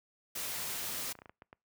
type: noise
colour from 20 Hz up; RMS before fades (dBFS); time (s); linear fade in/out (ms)
white; -38; 0.35-1.13; 10
type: clicks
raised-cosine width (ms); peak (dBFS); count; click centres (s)
0.5; -35; 10; 0.84 / 0.991 / 1.092 / 1.153 / 1.189 / 1.219 / 1.258 / 1.295 / 1.421 / 1.529
effects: noise-tail reverb RT60 0.3 s tail -26 dB re dry + high-pass 60 Hz 12 dB/octave